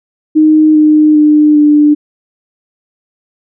sine tone with pitch steps, 309.6 / 305.3 / 301.1 / 297 Hz, D#4 / D#4 / D4 / D4, -9 / -33 / +43 / +20 cents, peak -3 dBFS, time 0.35-1.95 s, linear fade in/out 20 ms, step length 400 ms, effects none

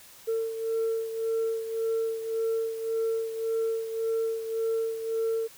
sine beating tone pair, 450.7 / 452.5 Hz, A4 / A4, +42 / +48 cents, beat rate 1.8 Hz, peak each -26 / -32 dBFS, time 0.27-5.48 s, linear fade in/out 20 ms, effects tanh soft clip ceiling -22 dBFS + white hiss -51 dBFS RMS until 5.57 s

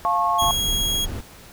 sine chord, F augmented, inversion none, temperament just, 698.5 / 873.1 / 1091.3 Hz, F5 / A5 / C#6, 0 / -14 / -27 cents, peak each -23 / -24 / -20 dBFS, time 0.05-0.51 s, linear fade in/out 0 ms
sawtooth tone, 3300 Hz, G#7, 12 cents flat, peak -18 dBFS, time 0.38-1.06 s, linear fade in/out 20 ms
brown noise, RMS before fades -28 dBFS, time 0.41-1.21 s, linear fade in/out 5 ms
effects pink hiss -45 dBFS RMS until 1.52 s

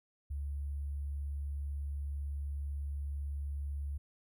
sine tone with sample-and-hold, 71 Hz, C#2, 42 cents sharp, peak -35 dBFS, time 0.3-3.98 s, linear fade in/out 10 ms, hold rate 11025 Hz, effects none

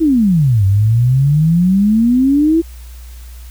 sine exponential two-way sweep, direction down then up, 337.7 to 95 to 337.7 Hz, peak -8 dBFS, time 0-2.62 s, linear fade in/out 20 ms, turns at 0.65 s, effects added 60 Hz sine -30 dBFS peak until 3.5 s + white hiss -44 dBFS RMS until 3.5 s

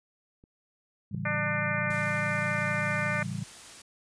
clicks, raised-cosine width 3 ms, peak -42 / -32 / -36 / -34 dBFS, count 4, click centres 0.439 / 1.147 / 1.347 / 1.901 s
sine chord, A dominant seventh, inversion none, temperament equal with one note detuned, 110 / 139.8 / 164.81 / 196 Hz, A2 / C#3 / E3 / G3, 0 / +15 / 0 / 0 cents, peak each -37 dBFS, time 1.11-3.44 s, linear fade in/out 10 ms
harmonic tone, 298.9 Hz, D4, 31 cents sharp, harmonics 2 / 3 / 4 / 5 / 6 / 7 / 8, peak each -35 / -41 / -36 / -34 / -34 / -34 / -37 dBFS, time 1.25-3.23 s, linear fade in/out 5 ms
white noise, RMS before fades -47 dBFS, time 1.9-3.82 s, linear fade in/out 5 ms
effects resampled to 22050 Hz

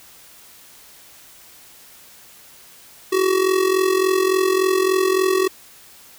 square tone with amplitude modulation, 376.9 Hz, F#4, 32 cents sharp, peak -13 dBFS, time 3.12-5.48 s, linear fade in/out 10 ms, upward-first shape sine, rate 43.5 Hz, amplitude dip 70%, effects white hiss -46 dBFS RMS until 6.18 s

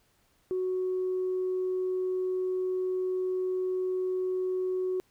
sine tone, 370 Hz, F#4, in tune, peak -26 dBFS, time 0.51-5 s, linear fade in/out 0 ms, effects tanh soft clip ceiling -23 dBFS + pink hiss -68 dBFS RMS until 5.1 s

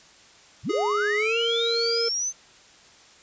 sine linear sweep, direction up, 69.3 to 6272 Hz, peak -24 dBFS, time 0.63-2.33 s, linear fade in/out 50 ms
square tone with pitch glide, 415.3 to 463.5 Hz, G#4 to A#4, 0 to -10 cents, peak -25 dBFS, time 0.69-2.09 s, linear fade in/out 10 ms, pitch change +190 cents, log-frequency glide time 1.15-1.37 s
effects white hiss -52 dBFS RMS until 3.22 s + resampled to 16000 Hz

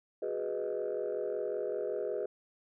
sine chord, G# minor seventh, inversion third, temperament equal, 370 / 415.3 / 493.9 / 622.3 Hz, F#4 / G#4 / B4 / D#5, 0 / 0 / 0 / 0 cents, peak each -39 / -35 / -36 / -38 dBFS, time 0.22-2.26 s, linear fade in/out 5 ms, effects tanh soft clip ceiling -26 dBFS

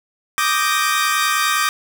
sawtooth chord, Eb major seventh, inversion third, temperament equal, 1174.7 / 1244.5 / 1568 / 1864.7 Hz, D6 / Eb6 / G6 / Bb6, 0 / 0 / 0 / 0 cents, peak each -16 / -18 / -19 / -20 dBFS, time 0.38-1.69 s, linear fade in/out 0 ms, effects none

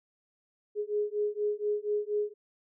sine beating tone pair, 415.3 / 419.5 Hz, G#4 / G#4, 0 / +17 cents, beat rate 4.2 Hz, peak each -31 dBFS, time 0.75-2.34 s, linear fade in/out 50 ms, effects none

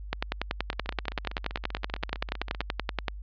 two click trains, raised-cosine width 0.3 ms, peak -21 / -11 dBFS, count 30 / 32, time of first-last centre 0.73-2.613 / 0.13-3.082 s, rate 15.4 / 10.5 Hz, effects added 50 Hz sine -37 dBFS peak until 3.22 s + resampled to 11025 Hz

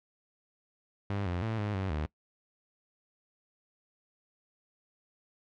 sawtooth tone with pitch steps, 100.5 / 88.2 / 111.9 / 104 / 95.8 / 76.1 Hz, G2 / F2 / A2 / G#2 / G2 / D#2, +44 / +18 / +30 / +3 / -39 / -38 cents, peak -27 dBFS, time 1.1-2.06 s, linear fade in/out 0 ms, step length 160 ms, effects noise-tail reverb RT60 0.1 s tail -22 dB re dry + low-pass 3000 Hz 12 dB/octave

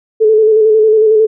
sine tone with vibrato, 434.4 Hz, A4, 22 cents flat, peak -5 dBFS, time 0.2-1.27 s, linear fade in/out 20 ms, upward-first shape square, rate 11 Hz, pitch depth 30 cents each way, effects none

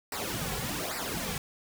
pink noise with flanger, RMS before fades -34 dBFS, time 0.12-1.38 s, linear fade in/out 2 ms, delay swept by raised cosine 0.3 to 3.3 ms, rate 1.2 Hz, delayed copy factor -0.8, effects none

